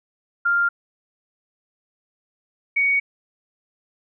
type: tone pair in turn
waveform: sine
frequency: 1396.9 / 2239 Hz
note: F6 / C#7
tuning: 0 / +17 cents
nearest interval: minor sixth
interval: 817 cents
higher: second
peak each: -16 dBFS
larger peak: neither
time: 0.45-0.69 / 2.76-3 s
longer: neither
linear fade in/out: 10 ms
effects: none